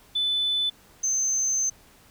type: tone pair in turn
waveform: sine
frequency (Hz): 3500 / 6236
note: A7 / G8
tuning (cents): -10 / -10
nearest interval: minor seventh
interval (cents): 1000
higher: second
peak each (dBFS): -21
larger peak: neither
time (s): 0.15-0.7 / 1.03-1.7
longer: second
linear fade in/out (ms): 10
effects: tanh soft clip ceiling -17 dBFS + pink hiss -55 dBFS RMS until 2.1 s